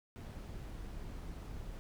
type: noise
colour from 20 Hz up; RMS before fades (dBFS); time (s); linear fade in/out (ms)
brown; -45; 0.16-1.79; 0
effects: none